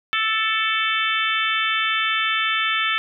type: harmonic tone with a mistuned harmonic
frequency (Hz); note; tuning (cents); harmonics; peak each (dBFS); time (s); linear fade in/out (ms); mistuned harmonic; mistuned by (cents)
440; A4; 0; 3 / 4 / 5 / 6 / 7 / 8; -24 / -25 / -26 / -27 / -27 / -28; 0.13-2.98; 0; 5; +27
effects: none